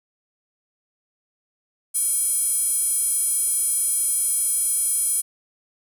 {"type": "tone with high-pass filter", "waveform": "square", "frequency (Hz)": 462.3, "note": "A#4", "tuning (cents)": -14, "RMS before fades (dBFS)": -22, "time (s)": [1.94, 5.22], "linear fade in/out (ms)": 20, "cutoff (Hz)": 9700, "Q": 6.4, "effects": []}